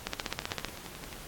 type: two click trains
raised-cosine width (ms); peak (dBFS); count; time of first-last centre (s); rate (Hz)
0.2; -13 / -24; 10 / 9; 0.07-0.647 / 0.42-1.128; 15.6 / 11.3
effects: pink hiss -46 dBFS RMS until 1.27 s + AAC 64 kbps